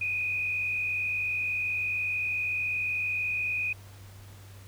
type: tone with frequency modulation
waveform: sine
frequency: 2479 Hz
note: D#7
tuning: 7 cents flat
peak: -27 dBFS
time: 0.01-3.73 s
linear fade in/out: 5 ms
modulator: 54.4 Hz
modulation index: 0.94
effects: added 98 Hz sine -46 dBFS peak until 4.67 s + pink hiss -54 dBFS RMS until 4.67 s